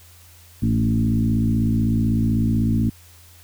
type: tone with frequency modulation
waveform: sine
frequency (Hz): 164.81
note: E3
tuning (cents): 0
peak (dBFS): -16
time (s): 0.62-2.9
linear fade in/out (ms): 10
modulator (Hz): 56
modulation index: 1.9
effects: added 86 Hz sine -48 dBFS peak until 3.43 s + white hiss -50 dBFS RMS until 3.43 s